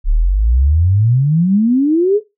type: exponential sweep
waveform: sine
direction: up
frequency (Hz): 34 to 438.3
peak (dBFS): -9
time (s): 0.04-2.21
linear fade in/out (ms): 50
effects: noise-tail reverb RT60 0.2 s tail -17 dB re dry